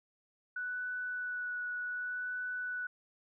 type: tone with vibrato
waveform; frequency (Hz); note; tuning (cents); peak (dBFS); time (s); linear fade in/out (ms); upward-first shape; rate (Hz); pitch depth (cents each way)
sine; 1480; F#6; 0; -35; 0.56-2.87; 5; sine; 0.66; 12
effects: none